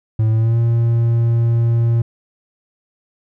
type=tone with pitch glide; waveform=triangle; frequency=110.2 to 116.48 Hz; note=A2 to A#2; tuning=+3 to -1 cents; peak=-10 dBFS; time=0.19-2.02 s; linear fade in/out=5 ms; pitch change=+96 cents; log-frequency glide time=0.3-0.58 s; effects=none